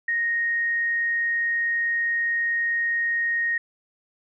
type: tone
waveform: sine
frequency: 1864.7 Hz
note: A#6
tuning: in tune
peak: -21 dBFS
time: 0.08-3.58 s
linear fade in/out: 5 ms
effects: none